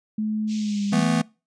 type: tone with pitch glide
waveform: sine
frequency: 214.9 to 201.7 Hz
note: A3 to G3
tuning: -41 to +50 cents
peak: -22 dBFS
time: 0.18-1.03 s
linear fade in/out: 5 ms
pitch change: -109 cents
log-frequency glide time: 0.56-0.84 s
type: band-pass noise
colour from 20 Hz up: white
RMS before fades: -42 dBFS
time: 0.47-1.07 s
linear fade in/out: 50 ms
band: 2300 to 7000 Hz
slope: 48 dB/octave
type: chord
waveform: square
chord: E suspended fourth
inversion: none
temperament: just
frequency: 164.81 / 219.8 / 247.2 Hz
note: E3 / A3 / B3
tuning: 0 / -2 / +2 cents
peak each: -24 dBFS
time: 0.92-1.22 s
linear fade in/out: 10 ms
effects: noise-tail reverb RT60 0.3 s tail -24 dB re dry + resampled to 22050 Hz